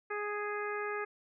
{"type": "harmonic tone", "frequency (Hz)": 415.3, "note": "G#4", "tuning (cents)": 0, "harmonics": [1, 2, 3, 4, 5, 6], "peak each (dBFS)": [-37, -44, -40, -41, -44, -49], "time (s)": [0.1, 1.05], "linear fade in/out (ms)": 10, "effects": []}